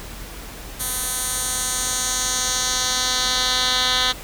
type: tone with band-pass filter sweep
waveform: 10% pulse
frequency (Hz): 253.5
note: B3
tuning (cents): +45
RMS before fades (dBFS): -22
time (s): 0.79-4.13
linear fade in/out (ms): 20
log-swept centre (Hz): 11000 to 3500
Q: 1.8
effects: added 45 Hz sine -37 dBFS peak until 4.23 s + pink hiss -37 dBFS RMS until 4.23 s